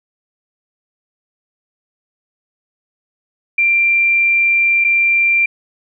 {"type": "tone with dropouts", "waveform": "sine", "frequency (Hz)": 2368, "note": "D7", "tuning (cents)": 14, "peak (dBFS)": -10, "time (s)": [3.58, 5.46], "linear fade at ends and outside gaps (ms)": 5, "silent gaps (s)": [4.842, 4.846], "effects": []}